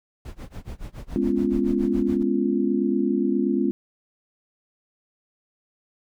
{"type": "noise with tremolo", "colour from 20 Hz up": "brown", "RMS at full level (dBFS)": -33, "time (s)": [0.25, 2.23], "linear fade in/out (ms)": 2, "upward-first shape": "sine", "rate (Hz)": 7.1, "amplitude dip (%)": 95}
{"type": "chord", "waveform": "sine", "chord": "C# dominant seventh", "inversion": "second", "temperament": "just", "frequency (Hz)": [207.9, 249.5, 277.2, 346.5], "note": ["G#3", "B3", "C#4", "E#4"], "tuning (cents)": [2, 18, 0, -14], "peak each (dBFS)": -25, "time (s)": [1.16, 3.71], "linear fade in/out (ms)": 0}
{"effects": []}